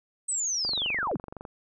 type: linear sweep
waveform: sine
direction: down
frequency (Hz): 8300 to 88.8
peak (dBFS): -26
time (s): 0.28-1.17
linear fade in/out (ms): 10
type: click train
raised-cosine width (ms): 1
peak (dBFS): -25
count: 20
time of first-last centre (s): 0.65-1.452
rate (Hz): 23.7
effects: none